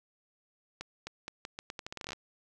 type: accelerating click train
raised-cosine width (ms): 0.2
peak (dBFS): -22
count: 17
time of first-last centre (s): 0.81-2.131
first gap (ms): 260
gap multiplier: 0.81
effects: none